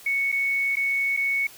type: tone with dropouts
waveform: sine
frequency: 2217 Hz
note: C#7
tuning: in tune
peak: -21 dBFS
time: 0.06-1.47 s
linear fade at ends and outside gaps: 5 ms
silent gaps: 0.318-0.324 / 0.756-0.768 / 1.166-1.172 s
effects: white hiss -47 dBFS RMS until 1.57 s